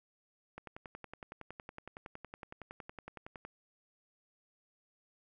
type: click train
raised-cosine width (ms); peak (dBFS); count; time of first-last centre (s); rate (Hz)
0.5; -30; 32; 0.58-3.45; 10.8
effects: none